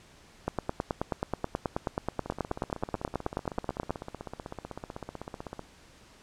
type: two click trains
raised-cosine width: 1 ms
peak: -14 / -23 dBFS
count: 33 / 54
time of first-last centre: 0.48-3.906 / 2.26-5.593 s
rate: 9.34 / 15.9 Hz
effects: pink hiss -56 dBFS RMS until 6.22 s + low-pass 8000 Hz 12 dB/octave